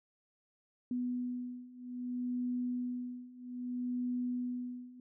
sine beating tone pair, 246.9 / 247.52 Hz, B3 / B3, 0 / +4 cents, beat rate 0.62 Hz, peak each -39 / -37 dBFS, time 0.91-5 s, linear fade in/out 2 ms, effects none

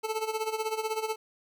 25% pulse tone with tremolo, 438.3 Hz, A4, 7 cents flat, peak -23 dBFS, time 0.03-1.16 s, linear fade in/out 20 ms, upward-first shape sine, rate 16 Hz, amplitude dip 75%, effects none

